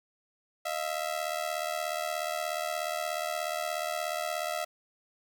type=ring-modulated tone; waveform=sawtooth; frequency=659.3 Hz; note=E5; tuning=in tune; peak=-24 dBFS; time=0.65-4.65 s; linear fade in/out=10 ms; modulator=38.4 Hz; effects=none